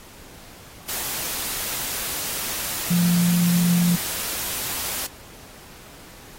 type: tone in noise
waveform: sine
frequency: 174.3 Hz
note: F3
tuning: 3 cents flat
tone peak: -16 dBFS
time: 2.9-3.96 s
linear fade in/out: 10 ms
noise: white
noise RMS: -28 dBFS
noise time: 0.88-5.07 s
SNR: +9 dB
effects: pink hiss -45 dBFS RMS until 6.38 s + AAC 48 kbps